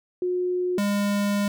sine / square tone pair in turn, 361.1 / 203.2 Hz, F#4 / G#3, -42 / -38 cents, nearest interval minor seventh, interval 996 cents, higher first, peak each -22 dBFS, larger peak neither, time 0.22-0.78 / 0.78-1.48 s, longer second, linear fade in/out 2 ms, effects none

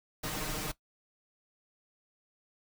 pink noise with comb filter, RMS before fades -36 dBFS, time 0.23-0.72 s, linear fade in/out 10 ms, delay 6.5 ms, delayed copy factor +1, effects noise-tail reverb RT60 0.1 s tail -17 dB re dry

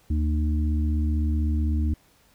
harmonic tone, 75.9 Hz, D#2, 42 cents flat, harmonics 1 / 3 / 4, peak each -21 / -31 / -33 dBFS, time 0.1-1.94 s, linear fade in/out 5 ms, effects pink hiss -60 dBFS RMS until 2.34 s

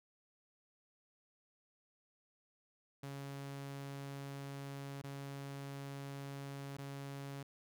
sawtooth tone with dropouts, 139.1 Hz, C#3, 6 cents sharp, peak -40 dBFS, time 3.03-7.43 s, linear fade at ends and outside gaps 5 ms, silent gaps 5.018-5.038 / 6.77-6.784 s, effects none

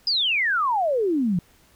sine exponential sweep, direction down, 5080 to 165.7 Hz, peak -19 dBFS, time 0.07-1.39 s, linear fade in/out 2 ms, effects pink hiss -57 dBFS RMS until 1.75 s

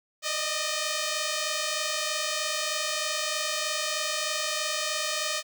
5% pulse tone pair together, 602 / 625.2 Hz, D5 / D#5, +43 / +8 cents, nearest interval minor second, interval 65 cents, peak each -19 dBFS, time 0.22-5.43 s, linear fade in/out 50 ms, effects none

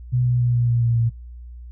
sine tone with pitch steps, 124.3 / 122.87 / 121.46 / 120.07 / 118.69 / 117.32 / 115.98 Hz, B2 / B2 / B2 / B2 / A#2 / A#2 / A#2, +12 / -8 / -28 / -48 / +32 / +12 / -8 cents, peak -16 dBFS, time 0.12-1.1 s, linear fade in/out 20 ms, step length 140 ms, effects noise-tail reverb RT60 0.2 s tail -22 dB re dry + added 60 Hz sine -35 dBFS peak until 1.71 s

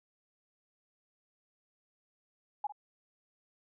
sine tone with echo, 830.6 Hz, G#5, in tune, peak -30 dBFS, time 2.64-2.67 s, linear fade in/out 5 ms, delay 53 ms, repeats 1, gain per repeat -13 dB, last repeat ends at 2.723 s, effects none

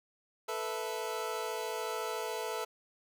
25% pulse chord, A suspended second, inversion none, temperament equal, 440 / 493.9 / 659.3 Hz, A4 / B4 / E5, 0 / 0 / 0 cents, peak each -34 / -36 / -37 dBFS, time 0.48-2.65 s, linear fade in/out 10 ms, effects none

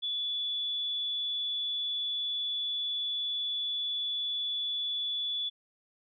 sine tone, 3441 Hz, A7, 39 cents flat, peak -30 dBFS, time 0.02-5.5 s, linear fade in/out 20 ms, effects none

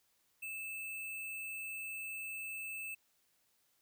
sine tone with sample-and-hold, 2630 Hz, E7, 5 cents flat, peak -40 dBFS, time 0.42-2.95 s, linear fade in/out 10 ms, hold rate 11025 Hz, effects white hiss -75 dBFS RMS until 3.81 s

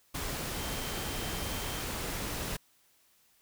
sine tone in noise, 3136 Hz, G7, in tune, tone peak -46 dBFS, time 0.58-1.82 s, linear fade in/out 10 ms, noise pink, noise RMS -36 dBFS, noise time 0.14-2.57 s, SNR -13 dB, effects white hiss -67 dBFS RMS until 3.41 s

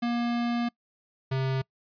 square tone pair in turn, 237.6 / 132.73 Hz, A#3 / C3, +33 / +25 cents, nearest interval minor seventh, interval 1008 cents, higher first, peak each -26 dBFS, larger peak neither, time 0.02-0.69 / 1.31-1.62 s, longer first, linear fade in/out 10 ms, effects noise-tail reverb RT60 0.1 s tail -25 dB re dry + resampled to 11025 Hz

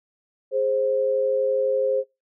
sine tone pair together, 415.3 / 527.3 Hz, G#4 / C5, 0 / +13 cents, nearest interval major third, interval 413 cents, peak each -26 / -20 dBFS, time 0.51-2.04 s, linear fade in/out 50 ms, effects noise-tail reverb RT60 0.2 s tail -21 dB re dry

